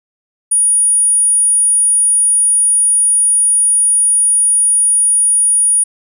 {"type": "tone", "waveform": "sine", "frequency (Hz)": 9600, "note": "D9", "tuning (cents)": 37, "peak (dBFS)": -8, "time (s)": [0.51, 5.84], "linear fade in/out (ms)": 10, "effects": []}